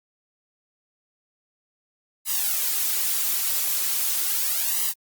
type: noise with flanger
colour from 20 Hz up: blue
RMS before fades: -24 dBFS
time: 2.25-4.94 s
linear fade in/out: 50 ms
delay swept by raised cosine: 1 to 5.3 ms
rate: 0.39 Hz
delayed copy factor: +0.95
effects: Opus 48 kbps